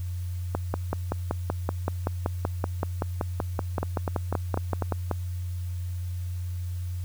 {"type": "two click trains", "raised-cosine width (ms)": 1, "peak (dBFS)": [-12, -13], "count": [25, 5], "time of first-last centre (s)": [[0.55, 5.113], [3.83, 4.823]], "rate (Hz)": [5.26, 4.03], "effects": ["added 89 Hz sine -29 dBFS peak until 7.04 s", "white hiss -53 dBFS RMS until 7.04 s"]}